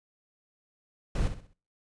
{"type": "noise with echo", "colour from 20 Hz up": "brown", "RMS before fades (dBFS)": -26, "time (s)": [1.15, 1.28], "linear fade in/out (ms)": 5, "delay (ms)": 64, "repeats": 4, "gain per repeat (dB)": -9, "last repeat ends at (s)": 1.536, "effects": ["noise-tail reverb RT60 0.4 s tail -24 dB re dry", "resampled to 22050 Hz"]}